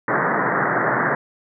white band-pass noise, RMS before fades -20 dBFS, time 0.08-1.15 s, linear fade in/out 2 ms, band 120 to 1900 Hz, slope 96 dB/octave, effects none

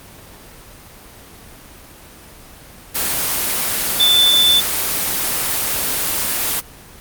sine tone in noise, 3520 Hz, A7, in tune, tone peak -10 dBFS, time 3.99-4.61 s, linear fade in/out 20 ms, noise white, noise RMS -19 dBFS, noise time 2.94-6.61 s, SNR +6 dB, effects pink hiss -40 dBFS RMS until 7 s + Opus 24 kbps

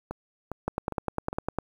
two click trains, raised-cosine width 1 ms, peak -13 / -19 dBFS, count 10 / 4, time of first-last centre 0.68-1.586 / 0.11-1.33 s, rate 9.93 / 2.46 Hz, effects 8-bit

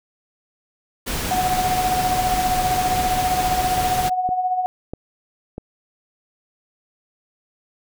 pink noise, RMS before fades -25 dBFS, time 1.06-4.1 s, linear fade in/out 20 ms
sine tone with tremolo, 736 Hz, F#5, 9 cents flat, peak -16 dBFS, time 1.31-4.66 s, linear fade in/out 0 ms, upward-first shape sine, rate 15 Hz, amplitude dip 55%
click train, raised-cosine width 2 ms, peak -16 dBFS, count 5, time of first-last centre 3-5.581 s, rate 1.55 Hz
effects none

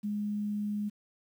sine tone, 207.7 Hz, G#3, in tune, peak -30 dBFS, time 0.03-0.9 s, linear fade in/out 20 ms, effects 10-bit

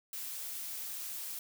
blue noise, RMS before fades -41 dBFS, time 0.13-1.39 s, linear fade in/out 2 ms, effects none

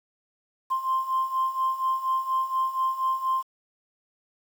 sine beating tone pair, 1046.5 / 1050.7 Hz, C6 / C6, 0 / +7 cents, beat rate 4.2 Hz, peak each -28 / -24 dBFS, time 0.7-3.43 s, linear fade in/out 20 ms, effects tanh soft clip ceiling -17 dBFS + 8-bit

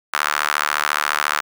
sawtooth tone with high-pass filter, 74.3 Hz, D2, 21 cents sharp, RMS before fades -21 dBFS, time 0.13-1.41 s, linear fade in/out 10 ms, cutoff 1300 Hz, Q 2.6, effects none

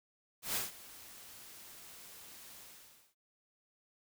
white noise with ADSR envelope, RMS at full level -34 dBFS, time 0.42-3.15 s, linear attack 130 ms, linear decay 160 ms, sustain -19 dB, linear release 560 ms, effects none

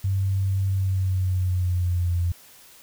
sine tone with pitch glide, 96.7 to 87.15 Hz, G2 to F2, -23 to -3 cents, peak -20 dBFS, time 0.04-2.32 s, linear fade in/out 5 ms, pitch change -180 cents, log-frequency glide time 0.68-2.13 s, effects white hiss -50 dBFS RMS until 2.82 s

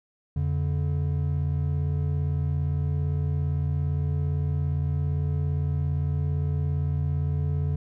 triangle tone pair together, 85.92 / 143.5 Hz, F2 / D3, -28 / -40 cents, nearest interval major sixth, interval 888 cents, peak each -24 dBFS, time 0.36-7.76 s, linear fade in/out 5 ms, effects none

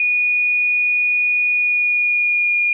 sine tone with pitch glide, 2458 to 2427 Hz, D#7 to D#7, -22 to -44 cents, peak -14 dBFS, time 0-2.73 s, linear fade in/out 2 ms, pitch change -22 cents, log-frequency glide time 1.52-2.58 s, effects none

